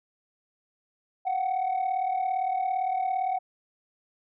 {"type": "tone pair together", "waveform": "sine", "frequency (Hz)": [718.4, 756], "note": ["F5", "F#5"], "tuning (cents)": [49, 37], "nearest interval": "minor second", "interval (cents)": 88, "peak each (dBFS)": [-28, -24], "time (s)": [1.25, 3.39], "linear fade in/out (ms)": 20, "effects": ["tanh soft clip ceiling -22 dBFS"]}